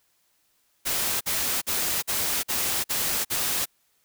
white noise bursts, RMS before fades -26 dBFS, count 7, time 0.85-3.658 s, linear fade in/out 20 ms, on 360 ms, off 48 ms, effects white hiss -68 dBFS RMS until 4.04 s

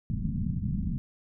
white low-pass noise, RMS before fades -30 dBFS, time 0.1-0.98 s, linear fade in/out 0 ms, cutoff 220 Hz, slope 48 dB/octave, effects none

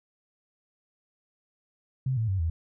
sine tone with pitch steps, 130.81 / 111.92 / 95.76 / 81.93 Hz, C3 / A2 / G2 / E2, 0 / +30 / -40 / -10 cents, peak -24 dBFS, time 2.06-2.5 s, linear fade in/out 5 ms, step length 110 ms, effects none

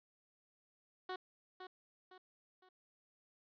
15% pulse tone with echo, 370 Hz, F#4, in tune, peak -34 dBFS, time 1.09-1.16 s, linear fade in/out 5 ms, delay 510 ms, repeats 3, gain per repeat -8 dB, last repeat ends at 2.69 s, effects resampled to 11025 Hz

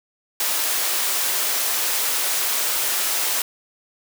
white high-pass noise, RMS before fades -22 dBFS, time 0.4-3.42 s, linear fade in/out 2 ms, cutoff 450 Hz, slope 12 dB/octave, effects none

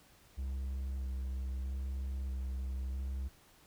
triangle tone with vibrato, 65.7 Hz, C2, 8 cents sharp, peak -33 dBFS, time 0.37-3.29 s, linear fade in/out 20 ms, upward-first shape square, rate 0.78 Hz, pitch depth 17 cents each way, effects pink hiss -63 dBFS RMS until 3.66 s

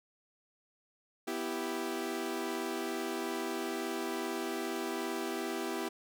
sawtooth chord, E minor, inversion second, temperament equal, 246.9 / 329.6 / 392 Hz, B3 / E4 / G4, 0 / 0 / 0 cents, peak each -37 / -34 / -34 dBFS, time 1.27-5.89 s, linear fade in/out 10 ms, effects none

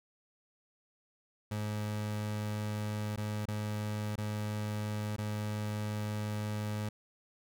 30% pulse tone with dropouts, 105.7 Hz, G#2, 31 cents sharp, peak -31 dBFS, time 1.51-6.89 s, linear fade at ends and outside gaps 5 ms, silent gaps 3.161-3.175 / 3.455-3.481 / 4.159-4.179 / 5.164-5.182 s, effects none

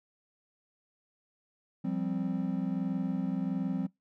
triangle chord, F suspended second, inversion none, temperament equal, 174.61 / 196 / 261.6 Hz, F3 / G3 / C4, 0 / 0 / 0 cents, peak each -32 dBFS, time 1.84-3.87 s, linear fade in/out 10 ms, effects noise-tail reverb RT60 0.2 s tail -24 dB re dry

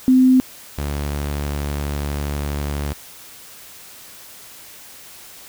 sine / sawtooth tone pair in turn, 257.4 / 72.23 Hz, C4 / D2, -28 / -28 cents, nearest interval octave + minor seventh, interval 2200 cents, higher first, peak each -9 / -18 dBFS, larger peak first, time 0.08-0.4 / 0.78-2.93 s, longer second, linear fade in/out 0 ms, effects white hiss -41 dBFS RMS until 5.48 s

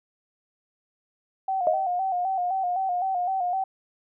sine tone with vibrato, 740 Hz, F#5, in tune, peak -23 dBFS, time 1.48-3.64 s, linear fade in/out 5 ms, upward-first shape square, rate 3.9 Hz, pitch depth 62 cents each way
sine tone with exponential decay, 630 Hz, D#5, 21 cents sharp, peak -16 dBFS, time 1.67-1.96 s, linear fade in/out 1 ms, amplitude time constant 62 ms
effects none

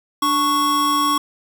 square tone pair together, 293.9 / 1108.7 Hz, D4 / C#6, +1 / 0 cents, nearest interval octave + major seventh, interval 2299 cents, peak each -24 / -17 dBFS, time 0.22-1.18 s, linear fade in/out 5 ms, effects 8-bit

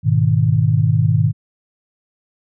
sine chord, G# minor, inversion none, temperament equal, 103.83 / 123.47 / 155.56 Hz, G#2 / B2 / D#3, 0 / 0 / 0 cents, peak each -16 dBFS, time 0.03-1.33 s, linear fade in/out 50 ms, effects none

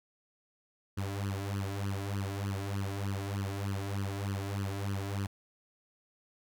sawtooth tone with flanger, 99 Hz, G2, 18 cents sharp, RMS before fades -35 dBFS, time 0.97-5.27 s, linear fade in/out 10 ms, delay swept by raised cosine 0.65 to 3.05 ms, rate 3.3 Hz, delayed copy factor +0.95, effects none

